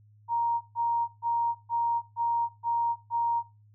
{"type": "tone bursts", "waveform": "sine", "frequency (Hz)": 936, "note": "A#5", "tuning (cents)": 7, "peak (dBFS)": -24, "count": 7, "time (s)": [0.28, 3.43], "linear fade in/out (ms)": 50, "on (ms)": 330, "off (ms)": 140, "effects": ["noise-tail reverb RT60 0.3 s tail -19 dB re dry", "added 105 Hz sine -55 dBFS peak until 3.74 s"]}